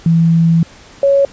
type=tone pair in turn; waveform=sine; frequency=165.6 / 555.6 Hz; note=E3 / C#5; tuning=+8 / +4 cents; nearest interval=octave + major sixth; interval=2096 cents; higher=second; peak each=-7 dBFS; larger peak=neither; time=0.06-0.63 / 1.03-1.25 s; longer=first; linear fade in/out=2 ms; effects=pink hiss -40 dBFS RMS until 1.32 s + resampled to 16000 Hz